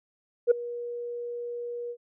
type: tone with ADSR envelope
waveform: sine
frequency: 478.7 Hz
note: A#4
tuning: 46 cents sharp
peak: -12 dBFS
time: 0.47-1.97 s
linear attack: 41 ms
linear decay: 8 ms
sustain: -20 dB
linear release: 66 ms
effects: tanh soft clip ceiling -12 dBFS